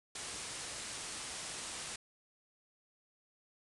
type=low-pass noise; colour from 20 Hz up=white; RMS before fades=-44 dBFS; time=0.15-1.96 s; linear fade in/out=5 ms; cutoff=10000 Hz; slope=96 dB/octave; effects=none